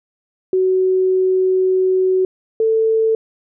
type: tone pair in turn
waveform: sine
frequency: 373.8 / 444.5 Hz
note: F#4 / A4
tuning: +18 / +18 cents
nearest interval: minor third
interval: 300 cents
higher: second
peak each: -12 dBFS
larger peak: neither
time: 0.53-2.25 / 2.6-3.15 s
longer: first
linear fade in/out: 2 ms
effects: none